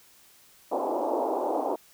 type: band-pass noise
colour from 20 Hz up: white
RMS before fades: -28 dBFS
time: 0.71-1.76 s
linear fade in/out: 10 ms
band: 280 to 910 Hz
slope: 48 dB/octave
effects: white hiss -57 dBFS RMS until 1.93 s